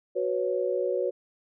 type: chord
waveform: sine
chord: F# suspended fourth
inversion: none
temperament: equal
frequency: 370 / 493.9 / 554.4 Hz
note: F#4 / B4 / C#5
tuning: 0 / 0 / 0 cents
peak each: -29 dBFS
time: 0.15-1.11 s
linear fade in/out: 20 ms
effects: none

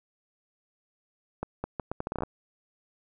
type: accelerating click train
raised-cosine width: 1 ms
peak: -17 dBFS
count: 12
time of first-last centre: 1.43-2.235 s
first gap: 210 ms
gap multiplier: 0.75
effects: none

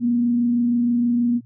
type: tone with frequency modulation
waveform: sine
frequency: 239.5 Hz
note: A#3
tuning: 47 cents sharp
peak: -16 dBFS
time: 0-1.41 s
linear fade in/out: 50 ms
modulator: 26.3 Hz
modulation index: 0.22
effects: added 118 Hz sine -45 dBFS peak until 1.45 s

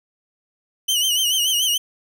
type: tone with vibrato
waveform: sawtooth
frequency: 3000 Hz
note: F#7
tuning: 23 cents sharp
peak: -14 dBFS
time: 0.88-1.78 s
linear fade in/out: 10 ms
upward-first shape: sine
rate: 6.9 Hz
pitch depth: 88 cents each way
effects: none

